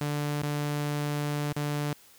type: tone with dropouts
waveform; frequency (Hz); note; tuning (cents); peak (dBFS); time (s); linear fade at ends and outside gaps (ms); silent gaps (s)
sawtooth; 146.83; D3; 0; -24; 0.01-1.93; 2; 0.422-0.432 / 1.526-1.564
effects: white hiss -56 dBFS RMS until 2.18 s